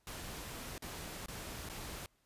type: noise with dropouts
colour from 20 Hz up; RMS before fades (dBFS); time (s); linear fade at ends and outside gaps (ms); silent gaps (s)
pink; -45; 0.07-2.06; 1; 0.78-0.822 / 1.26-1.283 / 1.689-1.697
effects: pink hiss -75 dBFS RMS until 2.25 s + resampled to 32000 Hz